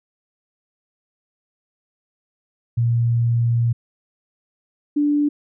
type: tone pair in turn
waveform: sine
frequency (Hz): 117.7 / 292.7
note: A#2 / D4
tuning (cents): +17 / -6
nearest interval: octave + major third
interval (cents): 1577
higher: second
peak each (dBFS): -15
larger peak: neither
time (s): 2.77-3.73 / 4.96-5.29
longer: first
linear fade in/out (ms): 10
effects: none